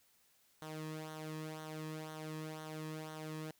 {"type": "tone with flanger", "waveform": "sawtooth", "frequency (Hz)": 156.1, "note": "D#3", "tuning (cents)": 6, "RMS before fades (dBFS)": -45, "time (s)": [0.62, 3.51], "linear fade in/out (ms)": 0, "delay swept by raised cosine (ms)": [0.4, 1.4], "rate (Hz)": 2, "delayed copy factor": -0.65, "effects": ["white hiss -71 dBFS RMS until 3.59 s"]}